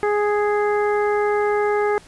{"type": "harmonic tone", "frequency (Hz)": 415.3, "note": "G#4", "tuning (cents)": 0, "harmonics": [1, 2, 3, 4, 5], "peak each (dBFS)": [-18, -24, -28, -30, -32], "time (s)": [0.03, 1.98], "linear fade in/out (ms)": 0, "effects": ["pink hiss -47 dBFS RMS until 2.07 s", "resampled to 24000 Hz"]}